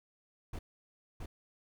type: noise with echo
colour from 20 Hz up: brown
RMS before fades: -40 dBFS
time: 0.53-0.59 s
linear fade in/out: 5 ms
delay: 670 ms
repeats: 1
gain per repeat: -2 dB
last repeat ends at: 1.26 s
effects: none